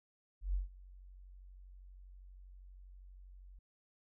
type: tone with ADSR envelope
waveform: sine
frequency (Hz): 46.25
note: F#1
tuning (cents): 0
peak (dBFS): -30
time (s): 0.41-3.59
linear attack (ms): 130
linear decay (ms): 140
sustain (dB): -22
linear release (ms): 4
effects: none